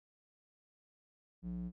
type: tone with band-pass filter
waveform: square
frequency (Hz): 59.3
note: A#1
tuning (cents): +30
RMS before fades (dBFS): -41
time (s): 1.42-1.72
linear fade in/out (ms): 50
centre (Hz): 170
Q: 3.4
effects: none